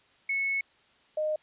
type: tone pair in turn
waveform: sine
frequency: 2200 / 614.9 Hz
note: C#7 / D#5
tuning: -14 / -21 cents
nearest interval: octave + minor seventh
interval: 2207 cents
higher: first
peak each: -26 dBFS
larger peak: neither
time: 0.29-0.61 / 1.17-1.36 s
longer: first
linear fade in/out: 5 ms
effects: white hiss -63 dBFS RMS until 1.42 s + resampled to 8000 Hz